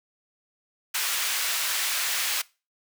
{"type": "high-pass noise", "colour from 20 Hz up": "pink", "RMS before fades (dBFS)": -27, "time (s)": [0.94, 2.42], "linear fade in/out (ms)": 10, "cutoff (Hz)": 1700, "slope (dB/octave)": 12, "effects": ["noise-tail reverb RT60 0.3 s tail -22 dB re dry"]}